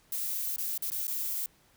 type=noise with dropouts; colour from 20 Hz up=violet; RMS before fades=-33 dBFS; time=0.12-1.46 s; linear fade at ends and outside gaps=2 ms; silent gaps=0.562-0.582 / 0.778-0.822 / 0.902-0.918 / 1.071-1.079 s; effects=pink hiss -64 dBFS RMS until 1.76 s